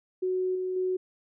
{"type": "tone with level steps", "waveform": "sine", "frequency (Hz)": 370, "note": "F#4", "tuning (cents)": 0, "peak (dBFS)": [-25, -28, -25], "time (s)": [0.22, 0.97], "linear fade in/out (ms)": 10, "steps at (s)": [0.55, 0.76], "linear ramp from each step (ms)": 5, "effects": []}